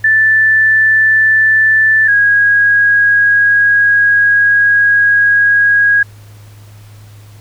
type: tone pair in turn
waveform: sine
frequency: 1760 / 1646.5 Hz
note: A6 / G#6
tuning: 0 / -15 cents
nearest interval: minor second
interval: 115 cents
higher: first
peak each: -6 dBFS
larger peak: neither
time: 0.04-2.08 / 2.08-6.03 s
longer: second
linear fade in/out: 5 ms
effects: added 104 Hz sine -34 dBFS peak until 7.4 s + pink hiss -45 dBFS RMS until 7.4 s